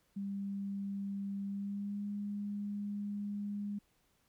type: tone with pitch glide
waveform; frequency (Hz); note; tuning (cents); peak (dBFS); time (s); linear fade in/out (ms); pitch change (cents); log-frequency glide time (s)
sine; 198.4 to 204.3; G3 to G#3; +21 to -28; -36; 0.16-3.79; 10; +51; 1.47-2.06
effects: pink hiss -74 dBFS RMS until 4.28 s

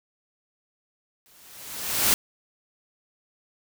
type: noise with exponential growth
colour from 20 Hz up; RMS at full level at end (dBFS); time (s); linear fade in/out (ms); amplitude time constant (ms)
white; -18; 1.26-2.14; 0; 190
effects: none

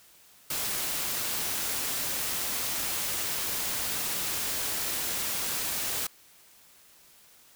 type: noise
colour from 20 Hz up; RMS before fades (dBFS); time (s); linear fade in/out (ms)
white; -31; 0.5-6.07; 5
effects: white hiss -57 dBFS RMS until 7.55 s

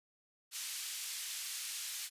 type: band-pass noise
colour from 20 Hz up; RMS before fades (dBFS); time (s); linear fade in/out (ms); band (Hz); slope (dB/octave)
white; -42; 0.51-2.1; 50; 2300 to 9900; 12
effects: resampled to 32000 Hz

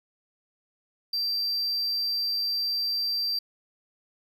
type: tone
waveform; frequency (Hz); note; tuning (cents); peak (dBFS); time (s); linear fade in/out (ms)
triangle; 4699; D8; 0; -24; 1.13-3.39; 5
effects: none

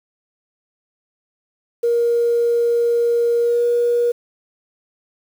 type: tone with pitch glide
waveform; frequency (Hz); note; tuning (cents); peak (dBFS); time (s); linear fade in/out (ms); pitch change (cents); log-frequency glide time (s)
sine; 471.6 to 477.6; A#4 to A#4; +20 to +42; -13; 1.83-4.12; 10; +22; 3.4-3.64
effects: tanh soft clip ceiling -9 dBFS + 7-bit

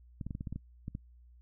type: clicks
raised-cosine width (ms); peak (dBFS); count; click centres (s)
5; -26; 10; 0.212 / 0.266 / 0.308 / 0.351 / 0.409 / 0.472 / 0.526 / 0.56 / 0.881 / 0.951
effects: noise-tail reverb RT60 0.1 s tail -24 dB re dry + added 60 Hz sine -55 dBFS peak until 1.41 s

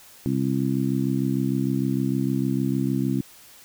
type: harmonic tone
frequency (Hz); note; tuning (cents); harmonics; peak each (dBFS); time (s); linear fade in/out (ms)
66.6; C2; +31; 2 / 3 / 4 / 5; -26 / -26 / -25 / -30; 0.26-3.21; 0
effects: white hiss -49 dBFS RMS until 3.64 s

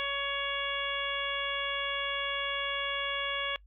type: harmonic tone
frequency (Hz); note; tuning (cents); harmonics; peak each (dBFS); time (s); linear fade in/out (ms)
560; C#5; +18; 1 / 2 / 3 / 4 / 5 / 6; -39 / -37 / -37 / -37 / -37 / -37; 0-3.56; 0
effects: noise-tail reverb RT60 0.1 s tail -23 dB re dry + added 50 Hz sine -54 dBFS peak until 3.66 s

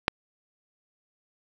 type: click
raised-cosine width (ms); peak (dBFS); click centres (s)
0.3; -4; 0.081
effects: 7-bit

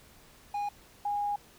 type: tone pair in turn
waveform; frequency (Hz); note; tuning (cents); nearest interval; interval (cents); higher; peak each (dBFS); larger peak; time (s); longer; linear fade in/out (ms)
triangle / sine; 820 / 820; G#5 / G#5; -22 / -22; unison; 0; neither; -28; neither; 0.54-0.69 / 1.05-1.36; second; 5
effects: pink hiss -57 dBFS RMS until 1.58 s

